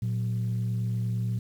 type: tone pair together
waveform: sine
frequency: 115.96 / 184.6 Hz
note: A#2 / F#3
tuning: -9 / -4 cents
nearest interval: minor sixth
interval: 805 cents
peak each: -25 / -33 dBFS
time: 0.02-1.39 s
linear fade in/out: 5 ms
effects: tanh soft clip ceiling -21 dBFS + 9-bit